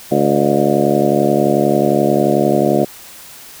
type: harmonic tone with a mistuned harmonic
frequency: 71.3 Hz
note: C#2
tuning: 49 cents sharp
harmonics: 2 / 3 / 4 / 5 / 6 / 7 / 8 / 9 / 10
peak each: -22 / -18 / -19 / -17 / -21 / -22 / -21 / -19 / -21 dBFS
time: 0.11-2.85 s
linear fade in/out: 10 ms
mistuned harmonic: 9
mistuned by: -66 cents
effects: white hiss -37 dBFS RMS until 3.6 s